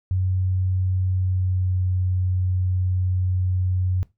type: tone with pitch glide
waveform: sine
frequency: 92.9 to 91.89 Hz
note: F#2 to F#2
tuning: +7 to -11 cents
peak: -19 dBFS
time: 0.11-4.03 s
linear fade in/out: 0 ms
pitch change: -18 cents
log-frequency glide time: 1.1-1.83 s
effects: noise-tail reverb RT60 0.2 s tail -18 dB re dry